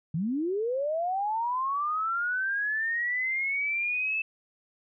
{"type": "linear sweep", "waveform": "sine", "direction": "up", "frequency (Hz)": [147, 2637], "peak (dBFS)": -26, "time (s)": [0.14, 4.22], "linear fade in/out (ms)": 5, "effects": []}